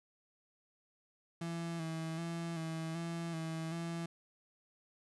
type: tone with vibrato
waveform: 35% pulse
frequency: 164.81 Hz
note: E3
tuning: in tune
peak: -36 dBFS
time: 1.41-4.06 s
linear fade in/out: 5 ms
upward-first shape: square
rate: 1.3 Hz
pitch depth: 32 cents each way
effects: resampled to 24000 Hz + 12-bit